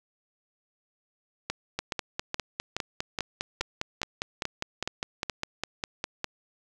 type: two click trains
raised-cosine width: 0.2 ms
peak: -12 / -12 dBFS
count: 23 / 10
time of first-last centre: 1.79-6.243 / 1.5-5.297 s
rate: 4.94 / 2.37 Hz
effects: none